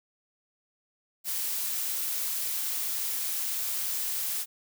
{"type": "noise", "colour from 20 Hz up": "blue", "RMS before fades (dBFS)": -31, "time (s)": [1.24, 4.46], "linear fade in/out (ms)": 50, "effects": []}